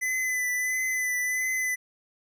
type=tone with vibrato; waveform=square; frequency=2010 Hz; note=B6; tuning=30 cents sharp; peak=-26 dBFS; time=0.01-1.76 s; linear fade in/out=20 ms; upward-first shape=triangle; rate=1.5 Hz; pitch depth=27 cents each way; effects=none